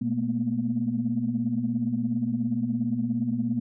sine tone cluster, 121.6 / 213.5 / 223.8 / 240.9 Hz, B2 / G#3 / A3 / B3, -26 / +48 / +30 / -43 cents, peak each -32 / -35 / -29 / -26 dBFS, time 0.01-3.6 s, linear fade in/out 10 ms, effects tanh soft clip ceiling -14 dBFS

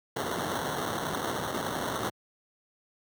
white noise with sample-and-hold, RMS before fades -32 dBFS, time 0.16-2.1 s, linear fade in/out 5 ms, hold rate 2450 Hz, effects high-pass 100 Hz 12 dB/octave

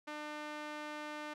sawtooth tone with band-pass filter, 300 Hz, D4, 37 cents sharp, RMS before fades -44 dBFS, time 0.07-1.34 s, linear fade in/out 10 ms, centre 1500 Hz, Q 0.66, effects none

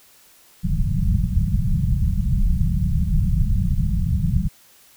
pink low-pass noise, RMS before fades -19 dBFS, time 0.63-4.49 s, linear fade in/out 20 ms, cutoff 200 Hz, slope 96 dB/octave, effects white hiss -52 dBFS RMS until 4.96 s

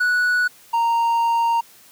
triangle tone pair in turn, 1473 / 927.9 Hz, F#6 / A#5, -8 / -8 cents, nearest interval minor sixth, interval 800 cents, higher first, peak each -14 dBFS, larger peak neither, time 0-0.48 / 0.73-1.61 s, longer second, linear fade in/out 10 ms, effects white hiss -49 dBFS RMS until 1.91 s + high-pass 80 Hz 12 dB/octave

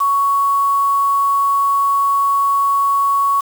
sine tone with quantisation, 1115 Hz, C#6, 10 cents sharp, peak -12 dBFS, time 0-3.41 s, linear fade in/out 10 ms, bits 5, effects none

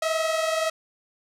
sawtooth tone pair together, 637.9 / 659.3 Hz, D#5 / E5, +43 / 0 cents, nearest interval minor second, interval 57 cents, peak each -20 / -25 dBFS, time 0.02-0.7 s, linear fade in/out 5 ms, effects low-pass 10000 Hz 12 dB/octave

